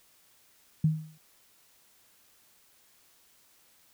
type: tone with exponential decay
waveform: sine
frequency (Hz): 156.6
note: D#3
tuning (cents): +11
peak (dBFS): -18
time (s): 0.84-1.18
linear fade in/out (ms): 5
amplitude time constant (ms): 72
effects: white hiss -63 dBFS RMS until 3.93 s